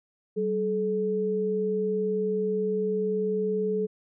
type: tone pair together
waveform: sine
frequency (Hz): 191.59 / 429.7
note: G3 / A4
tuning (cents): -39 / -41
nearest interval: octave + major second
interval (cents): 1398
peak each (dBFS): -30 / -25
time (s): 0.36-3.87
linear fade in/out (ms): 20
effects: none